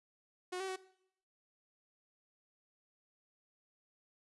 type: tone with pitch steps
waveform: sawtooth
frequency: 364 / 382.6 / 375.3 Hz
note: F#4 / G4 / F#4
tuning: -28 / -42 / +25 cents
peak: -34 dBFS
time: 0.52-0.763 s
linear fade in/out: 10 ms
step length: 81 ms
effects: noise-tail reverb RT60 0.7 s tail -18 dB re dry + resampled to 24000 Hz